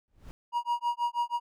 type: noise with exponential growth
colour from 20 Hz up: brown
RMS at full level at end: -38 dBFS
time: 0.08-0.31 s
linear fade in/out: 0 ms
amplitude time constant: 50 ms
type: tone with tremolo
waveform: triangle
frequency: 954 Hz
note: A#5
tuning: 40 cents sharp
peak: -22 dBFS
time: 0.52-1.4 s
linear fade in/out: 50 ms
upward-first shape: sine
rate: 6.2 Hz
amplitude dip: 100%
effects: none